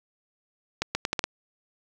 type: accelerating click train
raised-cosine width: 0.2 ms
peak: -8 dBFS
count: 6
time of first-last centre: 0.82-1.24 s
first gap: 130 ms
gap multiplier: 0.78
effects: 7-bit